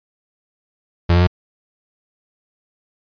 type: tone with pitch steps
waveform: 35% pulse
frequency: 85.8 / 87.75 / 89.75 Hz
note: F2 / F2 / F2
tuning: -30 / +9 / +48 cents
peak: -9 dBFS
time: 1.09-1.273 s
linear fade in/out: 10 ms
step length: 61 ms
effects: resampled to 11025 Hz